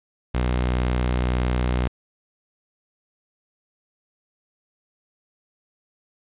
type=tone; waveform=sawtooth; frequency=61.74 Hz; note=B1; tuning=in tune; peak=-16 dBFS; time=0.34-1.88 s; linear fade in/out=10 ms; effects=resampled to 8000 Hz + 8-bit